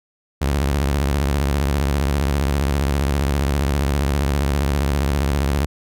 sawtooth tone with vibrato, 70 Hz, C#2, 18 cents sharp, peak -13 dBFS, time 0.41-5.66 s, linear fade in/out 10 ms, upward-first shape sine, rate 15 Hz, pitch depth 170 cents each way, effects none

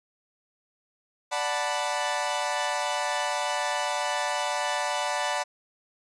sawtooth chord, B minor seventh, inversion first, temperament equal, 587.3 / 740 / 880 / 987.8 Hz, D5 / F#5 / A5 / B5, 0 / 0 / 0 / 0 cents, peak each -28 dBFS, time 1.31-5.44 s, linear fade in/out 20 ms, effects resampled to 22050 Hz

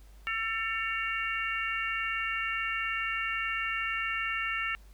harmonic tone with a mistuned harmonic, 446.9 Hz, A4, 27 cents sharp, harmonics 3 / 4 / 5 / 6, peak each -35 / -35 / -35 / -35 dBFS, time 0.27-4.75 s, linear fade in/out 0 ms, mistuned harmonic 6, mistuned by +57 cents, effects added 50 Hz sine -50 dBFS peak until 4.93 s + pink hiss -63 dBFS RMS until 4.93 s

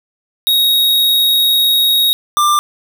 square tone pair in turn, 3771 / 1187.8 Hz, A#7 / D6, +19 / +19 cents, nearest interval octave + minor sixth, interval 2000 cents, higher first, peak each -10 / -10 dBFS, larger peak neither, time 0.47-2.13 / 2.37-2.59 s, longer first, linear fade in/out 0 ms, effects none

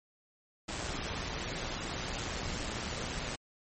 pink noise with amplitude modulation, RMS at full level -35 dBFS, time 0.68-3.36 s, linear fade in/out 10 ms, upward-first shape sine, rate 117 Hz, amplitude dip 45%, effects MP3 32 kbps

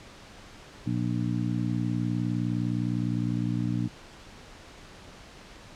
harmonic tone, 59.7 Hz, A#1, 42 cents sharp, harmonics 2 / 3 / 4 / 5, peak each -29 / -31 / -32 / -33 dBFS, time 0.86-3.88 s, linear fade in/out 10 ms, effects pink hiss -48 dBFS RMS until 5.75 s + low-pass 6000 Hz 12 dB/octave

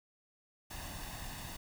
pink noise with comb filter, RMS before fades -44 dBFS, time 0.7-1.57 s, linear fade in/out 10 ms, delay 1.1 ms, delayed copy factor +0.6, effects none

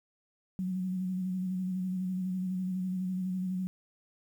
sine tone with vibrato, 185 Hz, F#3, in tune, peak -30 dBFS, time 0.59-3.67 s, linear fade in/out 0 ms, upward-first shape square, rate 12 Hz, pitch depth 27 cents each way, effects 10-bit

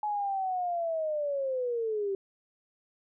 sine linear sweep, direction down, 849 to 384.4 Hz, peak -28 dBFS, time 0.03-2.15 s, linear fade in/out 2 ms, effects none

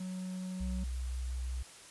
triangle tone, 185 Hz, F#3, in tune, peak -35 dBFS, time 0-0.84 s, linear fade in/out 5 ms
sine tone with vibrato, 62.9 Hz, B1, 32 cents sharp, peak -34 dBFS, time 0.6-1.63 s, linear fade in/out 10 ms, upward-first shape square, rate 5.6 Hz, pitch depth 10 cents each way
effects white hiss -53 dBFS RMS until 1.9 s + resampled to 24000 Hz

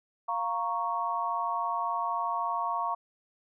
sine chord, Bb minor, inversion second, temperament equal, 698.5 / 932.3 / 1108.7 Hz, F5 / Bb5 / Db6, 0 / 0 / 0 cents, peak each -34 / -32 / -31 dBFS, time 0.28-2.95 s, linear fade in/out 10 ms, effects none

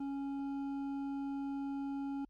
sine tone with hard clipping, 277.2 Hz, C#4, in tune, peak -38 dBFS, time 0-2.25 s, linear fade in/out 5 ms, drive 7 dB, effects added 45 Hz sine -64 dBFS peak until 2.29 s + Opus 24 kbps

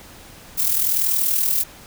violet noise with amplitude modulation, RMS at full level -17 dBFS, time 0.57-1.64 s, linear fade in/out 20 ms, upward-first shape sine, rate 40.7 Hz, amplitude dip 55%, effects pink hiss -43 dBFS RMS until 1.86 s

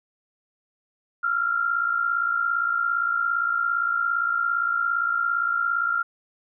sine tone pair together, 1339.4 / 1396.9 Hz, E6 / F6, +27 / 0 cents, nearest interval minor second, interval 73 cents, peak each -27 / -22 dBFS, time 1.23-6.03 s, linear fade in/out 10 ms, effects none

